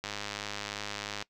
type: click train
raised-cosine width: 0.2 ms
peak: -18 dBFS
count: 123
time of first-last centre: 0.04-1.224 s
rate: 103 Hz
effects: noise-tail reverb RT60 0.1 s tail -21 dB re dry